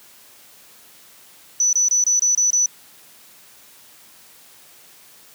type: tone bursts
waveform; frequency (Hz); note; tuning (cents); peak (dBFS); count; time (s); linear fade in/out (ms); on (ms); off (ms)
sine; 5960; F#8; +12; -14; 7; 1.6-2.66; 2; 130; 25
effects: white hiss -48 dBFS RMS until 5.34 s + high-pass 100 Hz 12 dB/octave